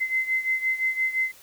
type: beating tone pair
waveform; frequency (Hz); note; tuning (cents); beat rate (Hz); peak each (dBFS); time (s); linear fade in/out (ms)
sine; 2058 / 2063.8; C7 / C7; -29 / -24; 5.8; -24 / -28; 0-1.32; 20
effects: white hiss -51 dBFS RMS until 1.42 s